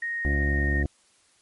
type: tone with pitch glide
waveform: sine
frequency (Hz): 1864.7 to 1847.5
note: A#6 to A#6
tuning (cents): 0 to -16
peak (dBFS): -27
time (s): 0.02-0.83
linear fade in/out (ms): 5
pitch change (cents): -16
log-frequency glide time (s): 0.12-0.71
type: harmonic tone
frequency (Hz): 71.1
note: C#2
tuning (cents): +45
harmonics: 1 / 2 / 3 / 4 / 5 / 7 / 8 / 9 / 10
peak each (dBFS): -23 / -32 / -35 / -33 / -35 / -43 / -45 / -46 / -45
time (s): 0.25-0.86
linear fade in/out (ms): 0
effects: white hiss -62 dBFS RMS until 1.41 s + MP3 48 kbps